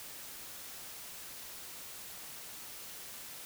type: silence
effects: white hiss -47 dBFS RMS until 3.45 s